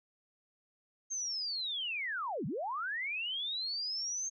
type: linear two-way sweep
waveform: sine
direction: down then up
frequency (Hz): 6440 to 121.6 to 6440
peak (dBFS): -34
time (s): 1.1-4.3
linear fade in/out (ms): 20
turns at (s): 2.46
effects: none